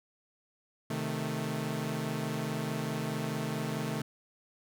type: chord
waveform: sawtooth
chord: A diminished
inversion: first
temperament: equal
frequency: 130.81 / 155.56 / 220 Hz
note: C3 / Eb3 / A3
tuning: 0 / 0 / 0 cents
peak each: -34 / -32 / -32 dBFS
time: 0.9-4.02 s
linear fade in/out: 5 ms
effects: none